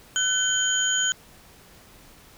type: tone cluster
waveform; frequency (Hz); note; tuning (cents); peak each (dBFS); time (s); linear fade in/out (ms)
sine; 1506 / 3105 / 6790; F#6 / G7 / G#8; +30 / -17 / +37; -25; 0.16-1.12; 0
effects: pink hiss -51 dBFS RMS until 2.37 s